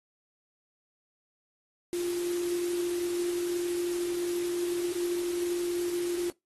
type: tone in noise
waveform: sine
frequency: 349.7 Hz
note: F4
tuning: 2 cents sharp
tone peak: -28 dBFS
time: 1.93-6.3 s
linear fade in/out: 0 ms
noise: white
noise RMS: -41 dBFS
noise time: 1.93-6.3 s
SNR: +10 dB
effects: noise-tail reverb RT60 0.2 s tail -24 dB re dry + AAC 32 kbps